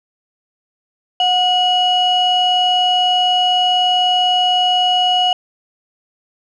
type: tone pair together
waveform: sine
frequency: 729.7 / 2911 Hz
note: F#5 / F#7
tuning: -24 / -29 cents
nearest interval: 2 octaves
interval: 2395 cents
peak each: -13 dBFS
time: 1.2-5.33 s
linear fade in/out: 2 ms
effects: tanh soft clip ceiling -7 dBFS